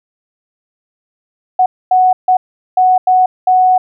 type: tone bursts at uneven times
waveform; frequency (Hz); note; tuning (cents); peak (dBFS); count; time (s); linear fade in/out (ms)
sine; 740; F#5; 0; -6; 6; 1.59-1.66 / 1.91-2.13 / 2.28-2.37 / 2.77-2.98 / 3.07-3.26 / 3.47-3.78; 5
effects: none